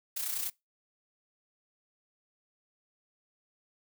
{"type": "noise with amplitude modulation", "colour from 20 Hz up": "blue", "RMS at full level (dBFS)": -32, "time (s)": [0.16, 0.5], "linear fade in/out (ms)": 10, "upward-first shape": "sine", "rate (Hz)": 30.2, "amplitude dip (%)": 55, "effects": ["noise-tail reverb RT60 0.2 s tail -23 dB re dry"]}